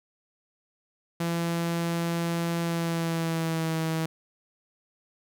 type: tone with pitch glide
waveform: sawtooth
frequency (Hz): 168.9 to 161.27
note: E3 to E3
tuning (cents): +42 to -38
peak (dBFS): -22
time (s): 1.2-4.06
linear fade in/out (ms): 5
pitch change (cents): -80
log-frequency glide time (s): 2.61-3.77
effects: none